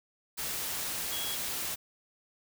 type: tone in noise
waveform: sine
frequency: 3322 Hz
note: G#7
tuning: in tune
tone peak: -37 dBFS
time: 1.11-1.36 s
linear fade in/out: 20 ms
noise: white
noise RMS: -35 dBFS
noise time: 0.37-1.76 s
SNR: -5 dB
effects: none